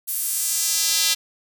square tone with high-pass filter sweep, 182.7 Hz, F#3, 22 cents flat, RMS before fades -22 dBFS, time 0.07-1.15 s, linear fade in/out 20 ms, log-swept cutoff 12000 to 3800 Hz, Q 1.3, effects none

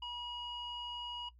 square tone with low-pass filter, 964 Hz, B5, 42 cents flat, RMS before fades -43 dBFS, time 0.02-1.29 s, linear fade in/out 5 ms, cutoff 3200 Hz, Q 6, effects noise-tail reverb RT60 0.1 s tail -17 dB re dry + added 60 Hz sine -58 dBFS peak until 1.39 s

